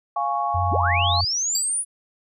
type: chord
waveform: sine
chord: Db major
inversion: first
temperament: equal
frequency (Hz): 698.5 / 830.6 / 1108.7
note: F5 / Ab5 / Db6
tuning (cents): 0 / 0 / 0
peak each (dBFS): -26 / -25 / -25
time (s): 0.16-1.21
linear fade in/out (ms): 5
type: tone with vibrato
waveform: sine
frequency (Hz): 90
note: F#2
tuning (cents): -47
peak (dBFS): -22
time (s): 0.54-1.25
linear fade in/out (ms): 10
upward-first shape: triangle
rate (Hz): 2.4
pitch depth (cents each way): 35
type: linear sweep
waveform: sine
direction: up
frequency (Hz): 47.95 to 10000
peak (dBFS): -21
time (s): 0.7-1.85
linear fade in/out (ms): 50
type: tone with exponential decay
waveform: square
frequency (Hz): 4699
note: D8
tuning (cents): 0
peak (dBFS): -20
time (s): 1.55-1.72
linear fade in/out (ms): 2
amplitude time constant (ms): 35
effects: none